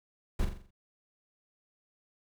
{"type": "noise with echo", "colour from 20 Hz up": "brown", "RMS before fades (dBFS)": -28, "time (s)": [0.39, 0.45], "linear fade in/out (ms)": 5, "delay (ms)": 43, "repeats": 6, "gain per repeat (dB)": -6, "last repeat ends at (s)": 0.708, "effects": []}